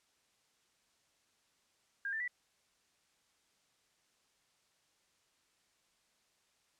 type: tone with pitch steps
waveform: sine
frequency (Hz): 1611 / 1777.2 / 1960.6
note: G6 / A6 / B6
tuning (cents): +47 / +17 / -13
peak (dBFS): -35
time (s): 2.05-2.278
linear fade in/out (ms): 2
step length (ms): 76
effects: white hiss -74 dBFS RMS until 6.79 s + low-pass 8000 Hz 12 dB/octave